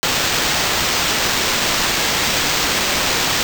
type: noise with sample-and-hold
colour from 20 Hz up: white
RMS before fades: -18 dBFS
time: 0.03-3.43 s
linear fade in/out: 0 ms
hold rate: 11025 Hz
effects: none